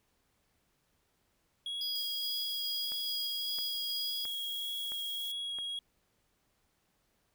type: tone with vibrato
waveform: triangle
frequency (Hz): 3312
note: G#7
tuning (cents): -5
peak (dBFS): -34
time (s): 1.66-5.79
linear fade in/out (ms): 2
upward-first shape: sine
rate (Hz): 1.7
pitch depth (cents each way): 10
type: tone with tremolo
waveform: square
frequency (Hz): 4918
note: D#8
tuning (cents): -21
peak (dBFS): -37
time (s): 1.81-4.25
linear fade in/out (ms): 2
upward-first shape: square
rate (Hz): 2.4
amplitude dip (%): 30
type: noise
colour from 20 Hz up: violet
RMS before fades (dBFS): -46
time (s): 1.95-5.32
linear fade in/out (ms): 5
type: click train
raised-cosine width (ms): 0.5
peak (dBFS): -34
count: 5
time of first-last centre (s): 2.92-5.587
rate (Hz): 1.5
effects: pink hiss -75 dBFS RMS until 7.34 s